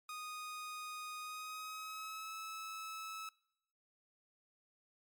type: tone with pitch glide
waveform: sawtooth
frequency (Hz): 1240 to 1300.1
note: D#6 to E6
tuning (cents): -6 to -24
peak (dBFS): -40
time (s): 0.09-3.29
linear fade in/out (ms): 2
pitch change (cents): +82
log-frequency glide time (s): 1.2-2.34
effects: noise-tail reverb RT60 0.8 s tail -24 dB re dry + MP3 96 kbps